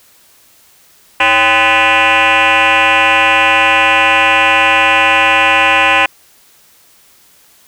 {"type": "tone with frequency modulation", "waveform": "sine", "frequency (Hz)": 1733, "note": "A6", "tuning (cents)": -27, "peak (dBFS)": -5, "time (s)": [1.2, 6.06], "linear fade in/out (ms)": 5, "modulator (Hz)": 236, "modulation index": 4.7, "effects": ["tanh soft clip ceiling -4 dBFS", "white hiss -47 dBFS RMS until 7.67 s"]}